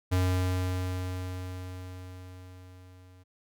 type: tone with level ramp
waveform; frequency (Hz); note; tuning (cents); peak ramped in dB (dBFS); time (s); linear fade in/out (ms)
square; 91.7; F#2; -15; -23 to -53; 0.11-3.24; 20
effects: none